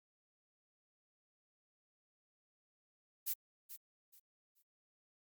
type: noise with echo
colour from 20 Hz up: violet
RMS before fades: -37 dBFS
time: 3.26-3.34 s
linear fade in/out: 20 ms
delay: 430 ms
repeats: 3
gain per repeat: -12 dB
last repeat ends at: 4.63 s
effects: Opus 48 kbps